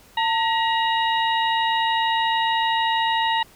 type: harmonic tone with a mistuned harmonic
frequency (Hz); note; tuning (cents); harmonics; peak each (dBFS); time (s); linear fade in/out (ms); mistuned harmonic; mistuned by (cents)
951; A#5; +34; 1 / 2 / 3 / 4; -20 / -26 / -28 / -29; 0.17-3.43; 5; 1; -89
effects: pink hiss -51 dBFS RMS until 3.55 s